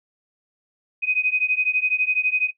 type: beating tone pair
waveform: sine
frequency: 2501 / 2513 Hz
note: D#7 / D#7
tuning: +8 / +17 cents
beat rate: 12 Hz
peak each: -22 dBFS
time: 1.02-2.51 s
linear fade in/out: 20 ms
effects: noise-tail reverb RT60 0.1 s tail -18 dB re dry